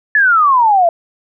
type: exponential sweep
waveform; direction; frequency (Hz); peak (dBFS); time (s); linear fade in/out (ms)
sine; down; 1755 to 659.3; -7; 0.15-0.89; 2
effects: none